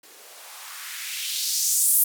violet noise with band-pass filter sweep, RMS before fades -26 dBFS, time 0.03-2.04 s, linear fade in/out 5 ms, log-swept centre 330 to 12000 Hz, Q 2, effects none

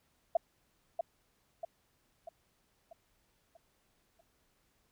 sine tone with echo, 668 Hz, E5, 23 cents sharp, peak -23 dBFS, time 0.35-0.37 s, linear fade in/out 5 ms, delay 640 ms, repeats 6, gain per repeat -6 dB, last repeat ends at 4.21 s, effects pink hiss -74 dBFS RMS until 4.91 s

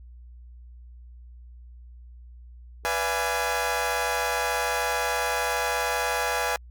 20% pulse chord, B diminished seventh, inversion none, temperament equal with one note detuned, 493.9 / 587.3 / 680.9 / 830.6 Hz, B4 / D5 / F5 / Ab5, 0 / 0 / -44 / 0 cents, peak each -25 / -28 / -26 / -23 dBFS, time 2.85-6.56 s, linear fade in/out 0 ms, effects added 60 Hz sine -43 dBFS peak until 6.7 s + Opus 48 kbps

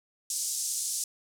pink band-pass noise, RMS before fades -32 dBFS, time 0.3-1.04 s, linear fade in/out 2 ms, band 5900 to 10000 Hz, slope 24 dB/octave, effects none

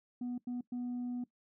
sine tone bursts at uneven times, 245.4 Hz, B3, 11 cents flat, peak -33 dBFS, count 3, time 0.21-0.38 / 0.47-0.61 / 0.72-1.24 s, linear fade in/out 5 ms, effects noise-tail reverb RT60 0.1 s tail -19 dB re dry + tanh soft clip ceiling -34 dBFS

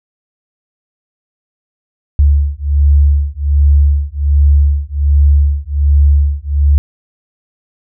sine beating tone pair, 71.2 / 72.5 Hz, C#2 / D2, +47 / -22 cents, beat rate 1.3 Hz, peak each -10 dBFS, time 2.19-6.78 s, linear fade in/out 0 ms, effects none

